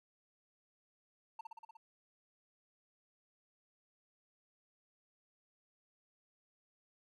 triangle tone with echo, 899 Hz, A5, 37 cents sharp, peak -40 dBFS, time 1.39-1.41 s, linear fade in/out 5 ms, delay 60 ms, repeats 6, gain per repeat -2 dB, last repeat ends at 1.77 s, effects none

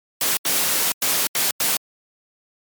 white noise bursts at uneven times, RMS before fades -20 dBFS, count 5, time 0.21-0.37 / 0.45-0.92 / 1.02-1.27 / 1.35-1.51 / 1.6-1.77 s, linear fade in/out 2 ms, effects high-pass 150 Hz 12 dB/octave + MP3 96 kbps

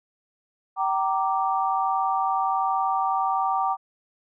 sine chord, G minor, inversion none, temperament equal with one note detuned, 771 / 932.3 / 1174.7 Hz, G5 / Bb5 / D6, -29 / 0 / 0 cents, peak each -24 / -27 / -26 dBFS, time 0.76-3.77 s, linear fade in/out 50 ms, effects none

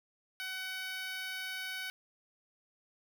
10% pulse tone with high-pass filter, 752 Hz, F#5, 28 cents sharp, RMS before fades -40 dBFS, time 0.4-1.9 s, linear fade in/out 0 ms, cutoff 1500 Hz, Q 1.7, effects none

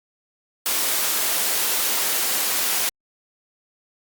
white high-pass noise, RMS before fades -22 dBFS, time 0.66-2.89 s, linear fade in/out 0 ms, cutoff 290 Hz, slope 12 dB/octave, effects Opus 48 kbps

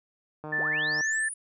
click train, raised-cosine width 1 ms, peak -25 dBFS, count 88, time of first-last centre 0.44-1.009 s, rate 153 Hz
sine tone, 1762 Hz, A6, 2 cents sharp, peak -25 dBFS, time 0.52-1.29 s, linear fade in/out 10 ms
sine linear sweep, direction up, 190.3 to 9950 Hz, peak -34 dBFS, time 0.58-1.34 s, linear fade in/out 5 ms
effects high-pass 60 Hz 12 dB/octave

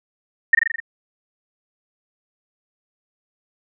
sine tone with echo, 1838 Hz, A#6, 25 cents flat, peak -7 dBFS, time 0.53-0.55 s, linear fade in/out 5 ms, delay 42 ms, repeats 6, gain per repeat -3 dB, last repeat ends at 0.802 s, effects none

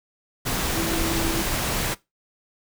sine tone in noise, 329.6 Hz, E4, in tune, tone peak -27 dBFS, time 0.75-1.43 s, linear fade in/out 20 ms, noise pink, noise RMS -25 dBFS, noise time 0.45-1.95 s, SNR -5 dB, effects noise-tail reverb RT60 0.2 s tail -20 dB re dry

